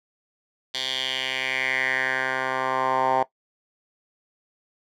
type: tone with band-pass filter sweep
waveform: 10% pulse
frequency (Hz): 130.81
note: C3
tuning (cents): 0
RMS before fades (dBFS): -25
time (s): 0.74-3.23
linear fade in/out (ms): 5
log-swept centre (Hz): 3800 to 850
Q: 3.9
effects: noise-tail reverb RT60 0.1 s tail -17 dB re dry